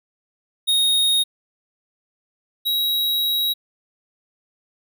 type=tone pair in turn; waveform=square; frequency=3729 / 3847 Hz; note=A#7 / B7; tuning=0 / -46 cents; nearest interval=minor second; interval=54 cents; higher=second; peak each=-16 / -19 dBFS; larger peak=first; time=0.67-1.24 / 2.65-3.54 s; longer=second; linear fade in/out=20 ms; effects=none